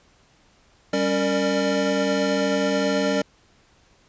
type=tone cluster; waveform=square; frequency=195.9 / 278.5 / 459.6 / 597 Hz; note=G3 / C#4 / A#4 / D5; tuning=-1 / +8 / -25 / +28 cents; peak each=-27 / -26 / -27 / -25 dBFS; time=0.93-3.22 s; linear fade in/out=5 ms; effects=pink hiss -58 dBFS RMS until 4.08 s + resampled to 16000 Hz